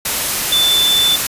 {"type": "tone in noise", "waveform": "sine", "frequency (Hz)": 3520, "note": "A7", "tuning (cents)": 0, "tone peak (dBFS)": -11, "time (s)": [0.52, 1.16], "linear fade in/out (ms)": 5, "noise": "white", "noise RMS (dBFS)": -18, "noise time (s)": [0.05, 1.27], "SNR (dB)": 4, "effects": ["resampled to 32000 Hz"]}